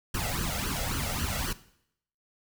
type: noise with flanger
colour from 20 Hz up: pink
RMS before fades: -31 dBFS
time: 0.14-1.53 s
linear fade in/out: 5 ms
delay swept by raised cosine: 0.66 to 1.52 ms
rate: 3.7 Hz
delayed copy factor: +0.8
effects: noise-tail reverb RT60 0.7 s tail -17 dB re dry